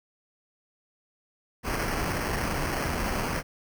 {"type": "noise with sample-and-hold", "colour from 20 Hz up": "pink", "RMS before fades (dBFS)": -29, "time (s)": [1.63, 3.43], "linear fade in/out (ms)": 50, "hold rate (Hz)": 3675, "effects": []}